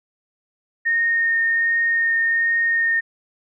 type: tone with vibrato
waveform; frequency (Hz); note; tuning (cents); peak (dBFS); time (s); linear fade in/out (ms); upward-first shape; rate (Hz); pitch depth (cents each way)
sine; 1841; A#6; -22; -16; 0.85-3.01; 20; triangle; 1.3; 10
effects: none